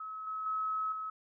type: tone with level steps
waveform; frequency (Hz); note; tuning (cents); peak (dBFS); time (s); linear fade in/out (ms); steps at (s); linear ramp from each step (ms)
sine; 1286; E6; -43; -39 / -35 / -31 / -36; 0-1.1; 5; 0.27 / 0.46 / 0.92; 2
effects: none